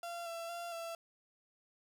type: tone with pitch steps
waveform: 35% pulse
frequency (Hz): 687 / 671 / 688 / 669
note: F5 / E5 / F5 / E5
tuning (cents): -29 / +31 / -26 / +25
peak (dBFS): -39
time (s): 0.03-0.95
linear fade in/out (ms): 2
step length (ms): 230
effects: none